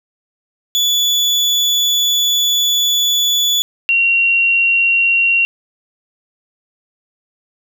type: tone pair in turn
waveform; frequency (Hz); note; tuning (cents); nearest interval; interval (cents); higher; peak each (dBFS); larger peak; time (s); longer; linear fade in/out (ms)
35% pulse / sine; 3444 / 2748; A7 / F7; -38 / -29; major third; 391; first; -10; neither; 0.75-3.62 / 3.89-5.45; first; 0
effects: none